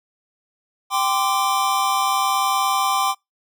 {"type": "chord", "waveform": "square", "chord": "G suspended fourth", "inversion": "none", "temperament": "equal with one note detuned", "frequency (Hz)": [784, 1033.9, 1174.7], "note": ["G5", "C6", "D6"], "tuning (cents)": [0, -21, 0], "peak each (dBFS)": -23, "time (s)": [0.9, 3.15], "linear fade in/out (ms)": 50, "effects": ["noise-tail reverb RT60 0.2 s tail -26 dB re dry"]}